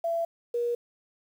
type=tone pair in turn; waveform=sine; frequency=671 / 476.5 Hz; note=E5 / A#4; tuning=+31 / +38 cents; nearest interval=tritone; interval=593 cents; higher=first; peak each=-25 dBFS; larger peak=neither; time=0.04-0.25 / 0.54-0.75 s; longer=neither; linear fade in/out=5 ms; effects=9-bit